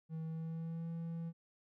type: tone with pitch glide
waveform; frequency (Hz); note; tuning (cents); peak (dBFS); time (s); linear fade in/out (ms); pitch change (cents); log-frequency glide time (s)
triangle; 160.6 to 166.26; E3 to E3; -45 to +15; -37; 0.09-1.33; 50; +60; 0.24-0.89
effects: none